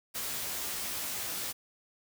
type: noise with comb filter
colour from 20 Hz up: white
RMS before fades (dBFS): -36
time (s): 0.14-1.53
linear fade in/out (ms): 20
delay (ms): 16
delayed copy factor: +0.8
effects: none